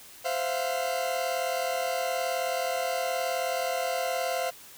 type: tone cluster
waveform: 40% pulse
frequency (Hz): 520 / 669 / 708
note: C5 / E5 / F5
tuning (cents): -11 / +25 / +23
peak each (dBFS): -31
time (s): 0.24-4.51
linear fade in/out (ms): 20
effects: white hiss -49 dBFS RMS until 4.77 s